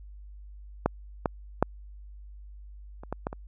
clicks, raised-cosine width 1 ms, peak -8 / -10 / -6 / -28 / -17 / -15 / -23 dBFS, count 7, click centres 0.86 / 1.258 / 1.626 / 3.035 / 3.126 / 3.269 / 3.329 s, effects added 50 Hz sine -43 dBFS peak until 3.47 s

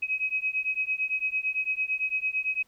sine beating tone pair, 2535 / 2543.9 Hz, D#7 / D#7, +32 / +38 cents, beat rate 8.9 Hz, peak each -29 dBFS, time 0.02-2.63 s, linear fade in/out 10 ms, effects pink hiss -66 dBFS RMS until 2.67 s

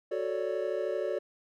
triangle chord, D major seventh, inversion first, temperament equal, 370 / 440 / 554.4 / 587.3 Hz, F#4 / A4 / C#5 / D5, 0 / 0 / 0 / 0 cents, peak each -33 dBFS, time 0.11-1.19 s, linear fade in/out 10 ms, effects none

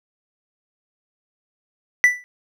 triangle tone with exponential decay, 1975.5 Hz, B6, in tune, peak -5 dBFS, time 2.04-2.24 s, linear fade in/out 0 ms, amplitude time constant 43 ms, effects none

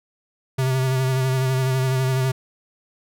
square tone with vibrato, 130.81 Hz, C3, in tune, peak -19 dBFS, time 0.58-2.32 s, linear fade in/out 10 ms, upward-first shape sine, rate 12 Hz, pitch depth 29 cents each way, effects none

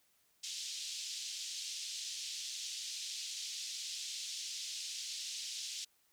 white band-pass noise, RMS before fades -43 dBFS, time 0.43-5.85 s, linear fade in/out 10 ms, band 3100 to 6600 Hz, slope 24 dB/octave, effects white hiss -73 dBFS RMS until 6.12 s

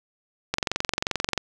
click train, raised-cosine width 0.2 ms, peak -6 dBFS, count 20, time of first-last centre 0.54-1.377 s, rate 22.7 Hz, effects none

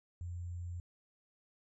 sine tone with sample-and-hold, 87.31 Hz, F2, in tune, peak -39 dBFS, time 0.21-0.8 s, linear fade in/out 0 ms, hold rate 7350 Hz, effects resampled to 24000 Hz

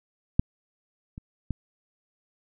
clicks, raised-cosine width 5 ms, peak -6 / -26 / -16 dBFS, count 3, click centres 0.395 / 1.179 / 1.507 s, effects none

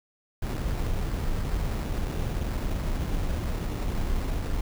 brown noise with sample-and-hold, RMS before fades -28 dBFS, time 0.42-4.61 s, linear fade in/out 5 ms, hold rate 3150 Hz, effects none

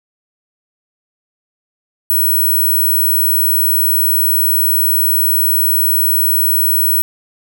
sine tone, 15940 Hz, B9, 15 cents sharp, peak -10 dBFS, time 2.1-7.02 s, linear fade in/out 0 ms, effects none

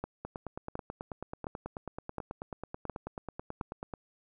two click trains, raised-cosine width 1 ms, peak -24 / -21 dBFS, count 35 / 6, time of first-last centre 0.25-3.938 / 0.04-3.611 s, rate 9.22 / 1.4 Hz, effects none

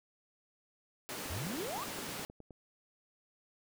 pink high-pass noise, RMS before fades -42 dBFS, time 1.09-2.25 s, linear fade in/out 0 ms, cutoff 170 Hz, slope 12 dB/octave
click train, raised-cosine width 2 ms, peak -37 dBFS, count 13, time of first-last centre 1.26-2.507 s, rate 9.62 Hz
sine exponential sweep, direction up, 69.3 to 1318.5 Hz, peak -38 dBFS, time 1.29-1.85 s, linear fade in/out 20 ms
effects none

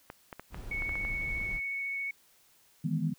clicks, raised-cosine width 0.5 ms, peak -26 dBFS, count 8, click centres 0.101 / 0.328 / 0.396 / 0.545 / 0.822 / 0.893 / 0.955 / 1.05 s
brown noise, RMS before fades -40 dBFS, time 0.5-1.61 s, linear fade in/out 50 ms
sine tone with vibrato, 2217 Hz, C#7, in tune, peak -32 dBFS, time 0.71-2.11 s, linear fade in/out 5 ms, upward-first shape triangle, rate 14 Hz, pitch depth 11 cents each way
sine chord, E major seventh, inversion third, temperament equal, 155.56 / 164.81 / 207.7 / 246.9 Hz, D#3 / E3 / G#3 / B3, 0 / 0 / 0 / 0 cents, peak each -32 / -32 / -36 / -36 dBFS, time 2.84-3.14 s, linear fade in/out 10 ms
effects white hiss -64 dBFS RMS until 3.18 s

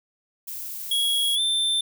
violet noise, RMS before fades -34 dBFS, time 0.47-1.36 s, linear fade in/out 10 ms
square tone with pitch glide, 3322 to 3560 Hz, G#7 to A7, 0 to +20 cents, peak -21 dBFS, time 0.91-1.81 s, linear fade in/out 5 ms, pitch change +120 cents, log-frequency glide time 1.35-1.4 s
effects none

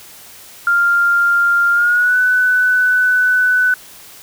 sine tone with pitch glide, 1396.9 to 1497.2 Hz, F6 to F#6, 0 to +20 cents, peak -10 dBFS, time 0.67-3.74 s, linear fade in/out 2 ms, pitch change +120 cents, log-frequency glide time 1.72-2.18 s, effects white hiss -39 dBFS RMS until 4.22 s

